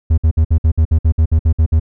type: tone bursts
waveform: triangle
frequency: 79.7 Hz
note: D#2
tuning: 42 cents sharp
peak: -6 dBFS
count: 13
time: 0.1-1.798 s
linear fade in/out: 10 ms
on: 78 ms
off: 57 ms
effects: none